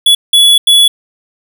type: tone bursts at uneven times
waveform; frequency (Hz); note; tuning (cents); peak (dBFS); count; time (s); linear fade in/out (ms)
square; 3401; G#7; +40; -4; 3; 0.06-0.15 / 0.33-0.58 / 0.67-0.88; 5
effects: none